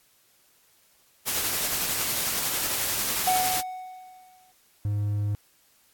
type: noise with tremolo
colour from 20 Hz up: white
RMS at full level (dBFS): -26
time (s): 1.26-3.62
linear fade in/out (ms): 20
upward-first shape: sine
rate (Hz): 11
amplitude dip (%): 25
type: tone with exponential decay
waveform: triangle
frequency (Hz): 742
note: F#5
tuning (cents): +5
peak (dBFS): -17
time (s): 3.27-4.52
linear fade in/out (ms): 5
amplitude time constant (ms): 270
type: tone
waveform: triangle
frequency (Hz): 103.2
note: G#2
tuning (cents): -10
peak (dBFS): -22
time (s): 4.85-5.35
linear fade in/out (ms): 0
effects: white hiss -62 dBFS RMS until 5.93 s + AAC 64 kbps